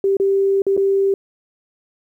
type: tone with dropouts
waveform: sine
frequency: 392 Hz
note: G4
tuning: in tune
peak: -13 dBFS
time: 0.04-1.14 s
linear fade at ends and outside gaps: 2 ms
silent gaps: 0.169-0.199 / 0.62-0.666 / 0.767-0.775 s
effects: 9-bit